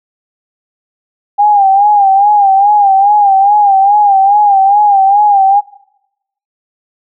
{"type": "tone with vibrato", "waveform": "sine", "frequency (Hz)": 804, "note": "G5", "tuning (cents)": 44, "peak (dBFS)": -4, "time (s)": [1.38, 5.61], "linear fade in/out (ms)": 20, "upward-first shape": "sine", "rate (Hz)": 2.4, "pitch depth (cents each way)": 75, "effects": ["noise-tail reverb RT60 0.9 s tail -24 dB re dry"]}